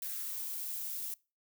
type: noise with high-pass filter sweep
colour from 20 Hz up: violet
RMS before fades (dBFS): -39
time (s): 0.02-1.14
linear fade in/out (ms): 2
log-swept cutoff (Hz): 1800 to 240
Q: 2.9
effects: noise-tail reverb RT60 0.3 s tail -23 dB re dry